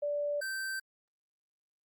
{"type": "tone pair in turn", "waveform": ["sine", "square"], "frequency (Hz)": [583, 1556.4], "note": ["D5", "G6"], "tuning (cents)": [-13, -13], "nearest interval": "octave + perfect fourth", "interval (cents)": 1700, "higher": "second", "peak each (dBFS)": [-30, -35], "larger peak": "first", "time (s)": [[0.02, 0.41], [0.41, 0.8]], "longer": "neither", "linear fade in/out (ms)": 10, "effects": ["Opus 32 kbps"]}